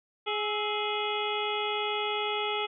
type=harmonic tone with a mistuned harmonic; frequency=418.8 Hz; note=G#4; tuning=15 cents sharp; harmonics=1 / 2 / 3 / 5 / 6 / 7 / 8; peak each=-33 / -34 / -36 / -38 / -38 / -38 / -36 dBFS; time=0.26-2.67 s; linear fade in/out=20 ms; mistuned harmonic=3; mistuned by=+71 cents; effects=none